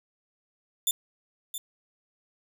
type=tone with echo; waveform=10% pulse; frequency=3545 Hz; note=A7; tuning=12 cents sharp; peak=-15 dBFS; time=0.87-0.91 s; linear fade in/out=2 ms; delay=670 ms; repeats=1; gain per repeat=-10 dB; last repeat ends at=1.58 s; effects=none